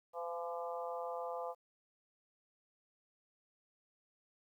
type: harmonic tone with a mistuned harmonic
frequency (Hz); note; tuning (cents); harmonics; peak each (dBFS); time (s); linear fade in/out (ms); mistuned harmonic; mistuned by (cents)
170; F3; -46; 3 / 4 / 5 / 6 / 7; -42 / -44 / -46 / -48 / -49; 0.13-1.55; 50; 4; +17
effects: 12-bit